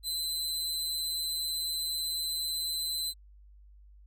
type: tone with amplitude modulation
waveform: sawtooth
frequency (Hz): 4046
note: B7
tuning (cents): +41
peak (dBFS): -26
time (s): 0.03-3.14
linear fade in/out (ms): 50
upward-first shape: sine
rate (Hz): 158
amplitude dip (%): 45
effects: added 50 Hz sine -52 dBFS peak until 4.06 s